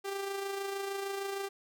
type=tone with amplitude modulation; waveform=sawtooth; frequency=394.4 Hz; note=G4; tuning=11 cents sharp; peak=-29 dBFS; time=0.04-1.49 s; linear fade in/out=20 ms; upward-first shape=sine; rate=26.5 Hz; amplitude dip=40%; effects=none